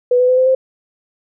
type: tone with pitch steps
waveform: sine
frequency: 493.6 / 500.8 / 508.1 / 515.5 / 523 Hz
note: B4 / B4 / B4 / C5 / C5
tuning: -1 / +24 / +49 / -26 / -1 cents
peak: -9 dBFS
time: 0.11-0.55 s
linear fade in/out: 5 ms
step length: 88 ms
effects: none